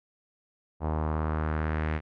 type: tone with low-pass filter sweep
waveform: sawtooth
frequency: 77.78 Hz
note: D#2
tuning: in tune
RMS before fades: -29 dBFS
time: 0.8-2.01 s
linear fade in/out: 50 ms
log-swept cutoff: 880 to 2100 Hz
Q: 2.2
effects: none